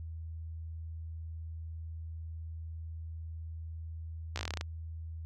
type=slowing click train; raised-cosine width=0.2 ms; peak=-18 dBFS; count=11; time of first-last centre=4.36-4.611 s; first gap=15 ms; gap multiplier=1.11; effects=added 81 Hz sine -39 dBFS peak until 5.25 s